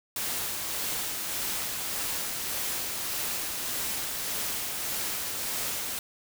white noise with tremolo, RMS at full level -31 dBFS, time 0.16-5.99 s, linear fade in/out 2 ms, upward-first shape sine, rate 1.7 Hz, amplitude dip 25%, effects none

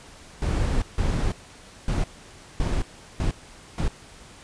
brown noise bursts at uneven times, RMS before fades -23 dBFS, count 6, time 0.42-0.82 / 0.98-1.32 / 1.88-2.04 / 2.6-2.82 / 3.2-3.31 / 3.78-3.88 s, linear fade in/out 2 ms, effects pink hiss -47 dBFS RMS until 4.43 s + resampled to 22050 Hz

